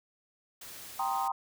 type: noise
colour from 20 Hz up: white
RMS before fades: -46 dBFS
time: 0.61-1.28 s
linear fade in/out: 5 ms
type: chord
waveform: sine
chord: C minor seventh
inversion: second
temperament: equal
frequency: 784 / 932.3 / 1046.5 / 1244.5 Hz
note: G5 / Bb5 / C6 / Eb6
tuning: 0 / 0 / 0 / 0 cents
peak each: -32 / -34 / -35 / -37 dBFS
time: 0.99-1.32 s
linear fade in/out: 5 ms
effects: none